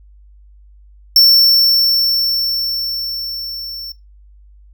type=tone with level ramp; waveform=square; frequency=5420 Hz; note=E8; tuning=47 cents sharp; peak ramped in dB=-5 to -26 dBFS; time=1.16-3.92 s; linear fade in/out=2 ms; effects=noise-tail reverb RT60 0.2 s tail -22 dB re dry + added 50 Hz sine -41 dBFS peak until 4.73 s